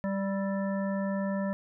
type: harmonic tone with a mistuned harmonic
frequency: 196 Hz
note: G3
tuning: in tune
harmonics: 1 / 3 / 5 / 7 / 9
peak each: -29 / -34 / -41 / -47 / -43 dBFS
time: 0.04-1.53 s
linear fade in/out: 0 ms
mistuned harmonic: 7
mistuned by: -52 cents
effects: none